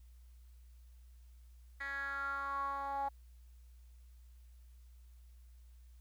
10% pulse tone with band-pass filter sweep, 277.4 Hz, C#4, 1 cent sharp, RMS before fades -39 dBFS, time 1.8-3.09 s, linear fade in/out 10 ms, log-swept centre 1900 to 810 Hz, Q 6.5, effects added 60 Hz sine -55 dBFS peak until 6 s + white hiss -75 dBFS RMS until 6 s

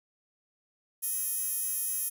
15% pulse tone with high-pass filter, 628 Hz, D#5, 16 cents sharp, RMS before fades -32 dBFS, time 1.02-2.1 s, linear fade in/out 20 ms, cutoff 11000 Hz, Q 2.3, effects none

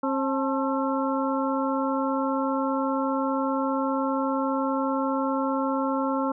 harmonic tone with a mistuned harmonic, 268.5 Hz, C4, 45 cents sharp, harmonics 1 / 2 / 3 / 4 / 5, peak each -26 / -29 / -31 / -32 / -33 dBFS, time 0.03-6.32 s, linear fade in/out 5 ms, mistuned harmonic 3, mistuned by +140 cents, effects none

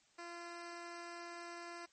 10% pulse tone, 343.8 Hz, F4, 27 cents flat, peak -38 dBFS, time 0.18-1.86 s, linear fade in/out 10 ms, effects white hiss -71 dBFS RMS until 1.92 s + MP3 32 kbps

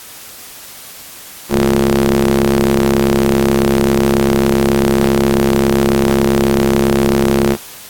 sawtooth ring-modulated tone, 67.4 Hz, C#2, 48 cents flat, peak -3 dBFS, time 1.49-7.57 s, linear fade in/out 50 ms, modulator 285 Hz, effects white hiss -34 dBFS RMS until 7.89 s + AAC 64 kbps

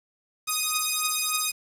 5% pulse beating tone pair, 1244.5 / 1247.9 Hz, D#6 / D#6, 0 / +5 cents, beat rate 3.4 Hz, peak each -15 dBFS, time 0.47-1.52 s, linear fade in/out 20 ms, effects resampled to 32000 Hz + 8-bit

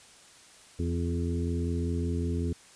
harmonic tone with a mistuned harmonic, 85.3 Hz, F2, 40 cents flat, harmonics 1 / 2 / 3 / 4 / 5, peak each -29 / -35 / -34 / -38 / -39 dBFS, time 0.79-2.53 s, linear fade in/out 5 ms, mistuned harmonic 4, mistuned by +22 cents, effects white hiss -54 dBFS RMS until 2.75 s + resampled to 22050 Hz

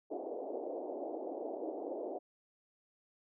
pink band-pass noise, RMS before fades -41 dBFS, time 0.1-2.19 s, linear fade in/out 20 ms, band 300 to 740 Hz, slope 48 dB/octave, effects none

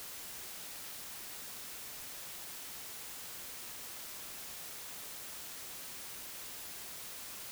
silence, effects white hiss -46 dBFS RMS until 7.51 s

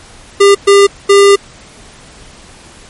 square tone bursts at uneven times, 400 Hz, G4, 35 cents sharp, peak -3 dBFS, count 3, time 0.4-0.55 / 0.67-0.87 / 1.09-1.36 s, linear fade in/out 10 ms, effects pink hiss -37 dBFS RMS until 2.89 s + MP3 48 kbps

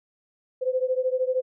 sine beating tone pair, 508 / 521 Hz, B4 / C5, +49 / -7 cents, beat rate 13 Hz, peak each -24 / -26 dBFS, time 0.61-1.42 s, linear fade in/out 20 ms, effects none

